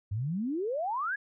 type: exponential sweep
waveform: sine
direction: up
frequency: 94.6 to 1720 Hz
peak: -29 dBFS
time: 0.11-1.16 s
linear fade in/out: 10 ms
effects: none